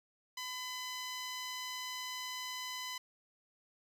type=tone; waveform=10% pulse; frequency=1008 Hz; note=B5; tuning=35 cents sharp; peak=-31 dBFS; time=0.37-2.98 s; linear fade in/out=5 ms; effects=resampled to 32000 Hz + 12-bit